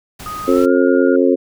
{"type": "noise", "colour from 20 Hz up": "pink", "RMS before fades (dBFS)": -33, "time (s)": [0.19, 0.66], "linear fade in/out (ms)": 10}
{"type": "tone with pitch glide", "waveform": "sine", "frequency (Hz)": [1244.5, 1421.3], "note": ["D#6", "F6"], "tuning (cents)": [0, 30], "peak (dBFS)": -24, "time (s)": [0.26, 1.16], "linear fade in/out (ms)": 2, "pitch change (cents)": 230, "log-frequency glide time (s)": [0.45, 0.72]}
{"type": "harmonic tone", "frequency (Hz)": 89.5, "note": "F2", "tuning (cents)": 43, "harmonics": [3, 4, 5, 6], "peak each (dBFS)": [-14, -15, -16, -17], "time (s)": [0.47, 1.36], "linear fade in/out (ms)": 20}
{"effects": []}